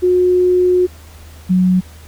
sine tone pair in turn, 362.1 / 183.68 Hz, F#4 / F#3, -37 / -12 cents, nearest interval octave, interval 1175 cents, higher first, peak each -9 dBFS, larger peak neither, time 0.02-0.87 / 1.49-1.81 s, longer first, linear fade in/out 20 ms, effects added 78 Hz sine -36 dBFS peak until 2.07 s + pink hiss -43 dBFS RMS until 2.07 s

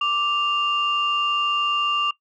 sine tone pair together, 1174.7 / 2794 Hz, D6 / F7, 0 / 0 cents, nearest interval octave + minor third, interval 1500 cents, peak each -21 dBFS, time 0.01-2.11 s, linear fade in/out 5 ms, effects noise-tail reverb RT60 0.1 s tail -19 dB re dry + tanh soft clip ceiling -12 dBFS

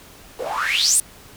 white noise with band-pass filter sweep, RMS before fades -20 dBFS, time 0.39-1 s, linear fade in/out 0 ms, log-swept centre 420 to 10000 Hz, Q 9.9, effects pink hiss -45 dBFS RMS until 1.36 s

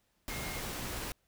sine tone in noise, 2136 Hz, C7, 35 cents sharp, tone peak -45 dBFS, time 0.3-0.6 s, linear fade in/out 0 ms, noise pink, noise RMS -39 dBFS, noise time 0.28-1.12 s, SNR -9 dB, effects pink hiss -75 dBFS RMS until 1.27 s

